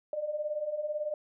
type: beating tone pair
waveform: sine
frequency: 587.3 / 605.3 Hz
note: D5 / D#5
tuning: 0 / -48 cents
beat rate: 18 Hz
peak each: -37 / -32 dBFS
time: 0.13-1.14 s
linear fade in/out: 2 ms
effects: none